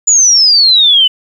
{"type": "exponential sweep", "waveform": "sine", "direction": "down", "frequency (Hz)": [7040, 2964], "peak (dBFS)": -4, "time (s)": [0.07, 1.08], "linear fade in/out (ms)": 10, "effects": ["7-bit"]}